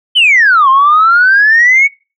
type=exponential two-way sweep; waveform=sine; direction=down then up; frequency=3125 to 1044 to 2252 Hz; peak=-3 dBFS; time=0.15-1.88 s; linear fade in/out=20 ms; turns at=0.69 s; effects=noise-tail reverb RT60 0.3 s tail -24 dB re dry + tanh soft clip ceiling 0 dBFS